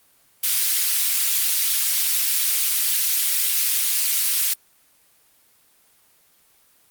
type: high-pass noise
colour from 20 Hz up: white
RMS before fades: -20 dBFS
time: 0.43-4.54 s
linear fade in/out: 10 ms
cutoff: 2500 Hz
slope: 12 dB/octave
effects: white hiss -58 dBFS RMS until 6.9 s + Opus 24 kbps